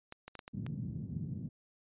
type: clicks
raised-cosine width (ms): 0.3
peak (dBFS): -29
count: 6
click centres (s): 0.124 / 0.28 / 0.353 / 0.392 / 0.479 / 0.665
type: band-pass noise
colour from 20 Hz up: white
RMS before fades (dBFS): -40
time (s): 0.53-1.49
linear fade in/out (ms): 10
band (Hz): 100 to 190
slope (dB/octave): 24
effects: resampled to 8000 Hz